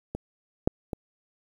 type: clicks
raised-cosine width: 2 ms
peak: -18 / -7 / -17 dBFS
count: 3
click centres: 0.15 / 0.675 / 0.932 s
effects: 8-bit